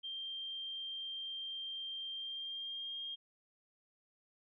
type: tone with pitch glide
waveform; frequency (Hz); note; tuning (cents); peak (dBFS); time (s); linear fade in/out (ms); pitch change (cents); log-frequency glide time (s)
sine; 3172 to 3222; G7 to G7; +20 to +47; -40; 0.03-3.16; 20; +27; 2.12-2.98
effects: none